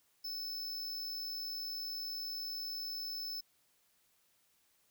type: tone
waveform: square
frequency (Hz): 5260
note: E8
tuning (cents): -5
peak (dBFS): -39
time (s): 0.24-3.41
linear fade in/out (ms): 10
effects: white hiss -73 dBFS RMS until 4.9 s